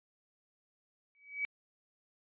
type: tone with exponential growth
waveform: sine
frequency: 2277 Hz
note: C#7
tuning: 46 cents sharp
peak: -29 dBFS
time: 1.15-1.45 s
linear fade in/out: 0 ms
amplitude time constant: 64 ms
effects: resampled to 8000 Hz